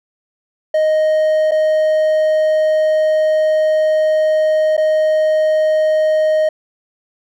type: tone with dropouts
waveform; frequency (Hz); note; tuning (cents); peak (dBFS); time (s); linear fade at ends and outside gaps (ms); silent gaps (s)
triangle; 622.3; D#5; 0; -9; 0.74-6.49; 5; 1.511-1.517 / 4.768-4.777
effects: none